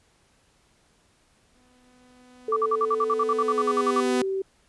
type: tone with exponential growth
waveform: sawtooth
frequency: 250 Hz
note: B3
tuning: 21 cents sharp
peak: -18 dBFS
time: 1.55-4.22 s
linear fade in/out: 2 ms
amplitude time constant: 580 ms
type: tone with pitch glide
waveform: sine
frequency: 440 to 385.3 Hz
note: A4 to G4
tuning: 0 to -30 cents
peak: -24 dBFS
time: 2.48-4.42 s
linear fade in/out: 5 ms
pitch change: -230 cents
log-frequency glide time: 3.42-4.13 s
type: tone bursts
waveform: sine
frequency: 1164 Hz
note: D6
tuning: 16 cents flat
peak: -20 dBFS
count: 16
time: 2.52-4.004 s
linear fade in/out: 5 ms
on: 44 ms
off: 52 ms
effects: pink hiss -63 dBFS RMS until 4.68 s + resampled to 24000 Hz